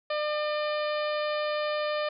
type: harmonic tone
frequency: 601 Hz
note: D5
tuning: 40 cents sharp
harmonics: 1 / 2 / 3 / 4 / 5 / 6 / 7 / 8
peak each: -28 / -34 / -38 / -40 / -42 / -44 / -45 / -46 dBFS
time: 0.1-2.09 s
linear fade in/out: 5 ms
effects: none